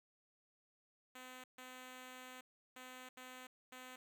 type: tone bursts at uneven times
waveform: 5% pulse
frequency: 255 Hz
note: C4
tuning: 44 cents flat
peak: -40 dBFS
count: 5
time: 1.15-1.44 / 1.58-2.41 / 2.76-3.09 / 3.17-3.47 / 3.72-3.96 s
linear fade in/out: 5 ms
effects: none